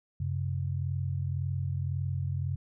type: tone pair together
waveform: sine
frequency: 93.14 / 135 Hz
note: F#2 / C#3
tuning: +12 / -45 cents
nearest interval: tritone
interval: 643 cents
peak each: -31 / -32 dBFS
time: 0.2-2.56 s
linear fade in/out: 5 ms
effects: none